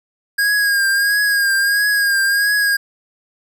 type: tone with vibrato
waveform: square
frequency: 1630 Hz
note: G#6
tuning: 33 cents flat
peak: -14 dBFS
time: 0.38-2.77 s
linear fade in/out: 10 ms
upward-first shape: triangle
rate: 1.5 Hz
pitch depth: 49 cents each way
effects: none